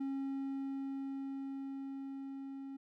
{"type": "tone with level ramp", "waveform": "triangle", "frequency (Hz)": 272.2, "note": "C#4", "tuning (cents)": -31, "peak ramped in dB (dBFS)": [-33, -41], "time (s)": [0, 2.77], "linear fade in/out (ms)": 10, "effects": []}